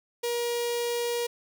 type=tone with notch filter; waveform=sawtooth; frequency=475.8 Hz; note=A#4; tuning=35 cents sharp; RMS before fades=-29 dBFS; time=0.23-1.27 s; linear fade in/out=10 ms; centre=1300 Hz; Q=0.93; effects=none